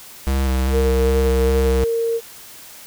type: tone with vibrato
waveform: square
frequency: 66.1 Hz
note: C2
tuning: 18 cents sharp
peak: -17 dBFS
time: 0.27-1.84 s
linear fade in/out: 0 ms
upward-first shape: square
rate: 2.5 Hz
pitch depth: 27 cents each way
type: tone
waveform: sine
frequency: 460.2 Hz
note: A#4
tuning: 22 cents flat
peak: -17 dBFS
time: 0.7-2.21 s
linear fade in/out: 50 ms
effects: white hiss -40 dBFS RMS until 2.86 s